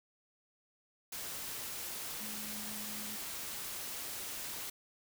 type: tone in noise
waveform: sine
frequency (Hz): 211.8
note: G#3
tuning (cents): +34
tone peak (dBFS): -48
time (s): 2.2-3.16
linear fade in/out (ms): 5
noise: white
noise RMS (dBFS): -42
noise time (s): 1.12-4.7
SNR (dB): -9
effects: none